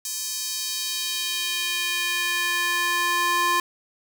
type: tone with high-pass filter sweep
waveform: square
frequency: 349.2 Hz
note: F4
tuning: in tune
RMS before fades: -25 dBFS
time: 0.05-3.6 s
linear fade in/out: 2 ms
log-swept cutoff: 6300 to 1000 Hz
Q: 1.5
effects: none